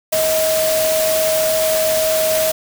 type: tone in noise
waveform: sine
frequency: 633 Hz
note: D#5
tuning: 30 cents sharp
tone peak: -15 dBFS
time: 0.12-2.52 s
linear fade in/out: 10 ms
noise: white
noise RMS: -21 dBFS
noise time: 0.12-2.52 s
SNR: +3 dB
effects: none

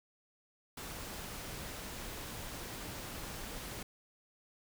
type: noise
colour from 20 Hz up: pink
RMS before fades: -44 dBFS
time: 0.77-3.83 s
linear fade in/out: 5 ms
effects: none

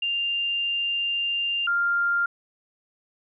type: tone pair in turn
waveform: sine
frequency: 2794 / 1397 Hz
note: F7 / F6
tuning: 0 / 0 cents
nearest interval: octave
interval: 1200 cents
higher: first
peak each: -23 / -20 dBFS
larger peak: second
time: 0.02-1.67 / 1.67-2.26 s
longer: first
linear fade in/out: 5 ms
effects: none

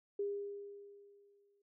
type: tone with exponential decay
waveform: sine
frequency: 404.2 Hz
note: G#4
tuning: 47 cents flat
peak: -33 dBFS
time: 0.19-1.62 s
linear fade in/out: 5 ms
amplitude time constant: 310 ms
effects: none

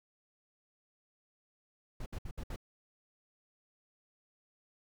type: noise bursts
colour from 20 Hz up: brown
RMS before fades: -40 dBFS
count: 5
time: 2-2.561 s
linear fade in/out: 5 ms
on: 61 ms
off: 64 ms
effects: none

